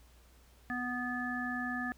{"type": "harmonic tone", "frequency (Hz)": 246.9, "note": "B3", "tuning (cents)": 0, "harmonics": [1, 3, 5, 7], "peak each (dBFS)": [-37, -42, -44, -37], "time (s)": [0.7, 1.92], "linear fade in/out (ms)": 0, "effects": ["added 60 Hz sine -59 dBFS peak until 1.97 s", "pink hiss -65 dBFS RMS until 1.97 s"]}